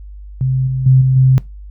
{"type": "tone with level steps", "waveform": "sine", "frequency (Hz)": 130.81, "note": "C3", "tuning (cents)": 0, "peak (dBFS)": [-12, -15, -5, -9, -6], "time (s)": [0.41, 1.38], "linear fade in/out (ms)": 0, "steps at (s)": [0.67, 0.86, 1.01, 1.16], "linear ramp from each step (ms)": 5, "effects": ["noise-tail reverb RT60 0.2 s tail -20 dB re dry", "added 50 Hz sine -30 dBFS peak until 1.7 s"]}